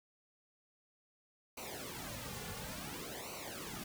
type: noise with flanger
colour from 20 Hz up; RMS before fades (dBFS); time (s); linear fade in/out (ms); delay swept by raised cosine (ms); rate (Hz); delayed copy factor
pink; -45; 1.57-3.84; 5; 0.58 to 3.18; 0.57; -0.9
effects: none